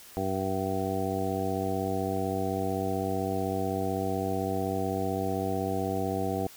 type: harmonic tone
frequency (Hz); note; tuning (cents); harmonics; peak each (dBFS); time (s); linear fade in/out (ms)
95.8; G2; -39; 1 / 2 / 3 / 4 / 5 / 7 / 8; -35 / -35 / -35 / -35 / -35 / -35 / -35; 0.17-6.47; 0
effects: white hiss -50 dBFS RMS until 6.56 s